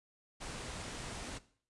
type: low-pass noise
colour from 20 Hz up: pink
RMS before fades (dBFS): -44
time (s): 0.4-1.39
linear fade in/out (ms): 20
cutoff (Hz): 10000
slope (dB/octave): 48
effects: noise-tail reverb RT60 0.5 s tail -17 dB re dry + resampled to 24000 Hz